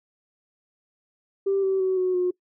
sine tone with pitch steps, 392 / 383.9 / 376 / 368.3 / 360.7 Hz, G4 / G4 / F#4 / F#4 / F#4, 0 / -36 / +28 / -8 / -44 cents, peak -19 dBFS, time 1.46-2.31 s, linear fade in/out 10 ms, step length 170 ms, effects noise-tail reverb RT60 0.1 s tail -22 dB re dry + tanh soft clip ceiling -15 dBFS

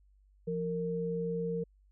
sine tone pair together, 172.4 / 460.9 Hz, F3 / A#4, -22 / -20 cents, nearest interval octave + perfect fourth, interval 1702 cents, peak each -35 / -33 dBFS, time 0.47-1.64 s, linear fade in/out 10 ms, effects added 49 Hz sine -61 dBFS peak until 1.91 s

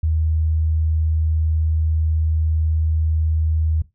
sine tone, 79.1 Hz, D#2, 29 cents sharp, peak -16 dBFS, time 0.03-3.82 s, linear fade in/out 5 ms, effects noise-tail reverb RT60 0.2 s tail -17 dB re dry

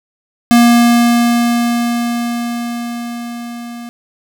square tone with level ramp, 237.2 Hz, A#3, 30 cents sharp, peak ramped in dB -5 to -27 dBFS, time 0.51-3.89 s, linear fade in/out 0 ms, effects none

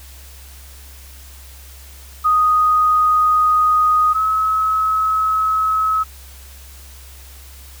sine tone pair in turn, 1244.5 / 1285.4 Hz, D#6 / E6, 0 / -44 cents, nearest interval minor second, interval 56 cents, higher second, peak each -11 / -14 dBFS, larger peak first, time 2.24-4.14 / 4.14-6.04 s, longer neither, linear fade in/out 20 ms, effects added 67 Hz sine -38 dBFS peak until 7.8 s + white hiss -43 dBFS RMS until 7.8 s

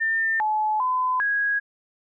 sine tone with pitch steps, 1801 / 858 / 1015 / 1650 Hz, A6 / A5 / B5 / G#6, +40 / -44 / +47 / -12 cents, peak -20 dBFS, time 0-1.6 s, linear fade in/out 20 ms, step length 400 ms, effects none

